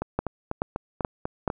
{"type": "two click trains", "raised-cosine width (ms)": 1, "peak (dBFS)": [-14, -10], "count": [7, 4], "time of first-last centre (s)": [[0.02, 1.501], [0.19, 1.478]], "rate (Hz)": [4.05, 2.33], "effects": []}